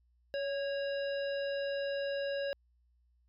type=harmonic tone with a mistuned harmonic; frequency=560 Hz; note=C#5; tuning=18 cents sharp; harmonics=1 / 3 / 5 / 7 / 9; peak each=-33 / -43 / -47 / -50 / -52 dBFS; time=0.34-2.53 s; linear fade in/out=0 ms; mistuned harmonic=3; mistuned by=-41 cents; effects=added 60 Hz sine -67 dBFS peak until 3.28 s